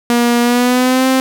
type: tone with pitch glide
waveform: sawtooth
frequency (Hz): 238.6 to 261.7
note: A#3 to C4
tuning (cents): +41 to 0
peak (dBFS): -6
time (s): 0.1-1.2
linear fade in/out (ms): 0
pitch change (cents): +159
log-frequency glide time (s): 0.41-1.07
effects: none